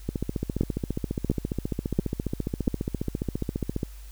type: two click trains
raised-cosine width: 3 ms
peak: -14 / -9 dBFS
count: 56 / 4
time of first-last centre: 0.09-3.831 / 0.61-2.679 s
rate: 14.7 / 1.45 Hz
effects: added 50 Hz sine -40 dBFS peak until 4.11 s + white hiss -54 dBFS RMS until 4.11 s